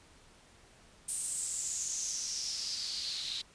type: noise with band-pass filter sweep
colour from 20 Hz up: white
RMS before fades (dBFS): -37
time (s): 1.08-3.42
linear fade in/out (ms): 10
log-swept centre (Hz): 9000 to 3800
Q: 6
effects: pink hiss -60 dBFS RMS until 3.54 s + resampled to 22050 Hz